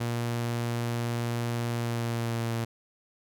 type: tone with pitch glide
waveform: sawtooth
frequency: 118.3 to 115.53 Hz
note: A#2 to A#2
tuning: +26 to -15 cents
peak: -24 dBFS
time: 0-2.65 s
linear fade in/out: 10 ms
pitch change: -41 cents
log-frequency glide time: 1.7-2.52 s
effects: none